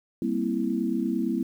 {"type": "chord", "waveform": "sine", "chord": "C dominant seventh", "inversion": "second", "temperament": "equal", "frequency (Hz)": [196, 233.1, 261.6, 329.6], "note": ["G3", "Bb3", "C4", "E4"], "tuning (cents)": [0, 0, 0, 0], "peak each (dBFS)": [-31, -28, -30, -29], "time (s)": [0.22, 1.43], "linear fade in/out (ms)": 2, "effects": ["9-bit"]}